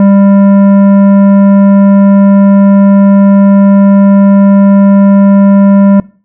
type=tone with tanh clipping; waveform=sine; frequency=198.3 Hz; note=G3; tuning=20 cents sharp; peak=-3 dBFS; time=0-6 s; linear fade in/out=2 ms; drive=12 dB; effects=noise-tail reverb RT60 0.4 s tail -22 dB re dry